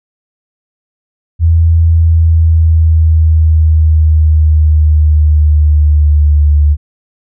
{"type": "tone with pitch glide", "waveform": "sine", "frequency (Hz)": [82.41, 73.84], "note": ["E2", "D2"], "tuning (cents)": [0, 10], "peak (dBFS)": -4, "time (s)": [1.39, 6.77], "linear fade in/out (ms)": 50, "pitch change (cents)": -190, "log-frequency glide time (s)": [1.88, 6.47], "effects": []}